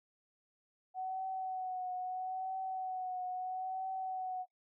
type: tone with vibrato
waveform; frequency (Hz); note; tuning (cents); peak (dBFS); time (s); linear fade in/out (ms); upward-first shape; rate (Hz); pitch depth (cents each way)
sine; 746; F#5; +14; -36; 0.94-4.46; 50; triangle; 0.76; 36
effects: noise-tail reverb RT60 0.1 s tail -21 dB re dry